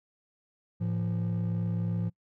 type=tone pair together; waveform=triangle; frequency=108.65 / 172 Hz; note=A2 / F3; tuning=-21 / -26 cents; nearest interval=minor sixth; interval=795 cents; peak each=-27 dBFS; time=0.8-2.1 s; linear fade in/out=20 ms; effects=noise-tail reverb RT60 0.1 s tail -25 dB re dry + tanh soft clip ceiling -22 dBFS